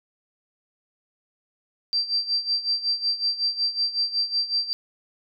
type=tone with tremolo; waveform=sine; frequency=4699 Hz; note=D8; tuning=in tune; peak=-19 dBFS; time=1.93-4.73 s; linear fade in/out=0 ms; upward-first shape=sine; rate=5.4 Hz; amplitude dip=80%; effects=none